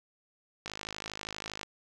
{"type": "click train", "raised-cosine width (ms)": 0.2, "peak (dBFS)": -20, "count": 52, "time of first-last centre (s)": [0.66, 1.631], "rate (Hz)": 52.5, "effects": []}